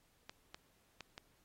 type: clicks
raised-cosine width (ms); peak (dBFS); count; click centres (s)
0.2; -29; 4; 0.295 / 0.545 / 1.007 / 1.179
effects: pink hiss -73 dBFS RMS until 1.44 s + AAC 48 kbps